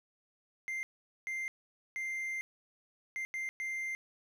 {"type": "tone bursts at uneven times", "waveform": "triangle", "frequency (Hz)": 2093, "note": "C7", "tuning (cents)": 0, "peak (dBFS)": -33, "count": 6, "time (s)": [[0.68, 0.83], [1.27, 1.48], [1.96, 2.41], [3.16, 3.25], [3.34, 3.49], [3.6, 3.95]], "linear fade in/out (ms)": 0, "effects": []}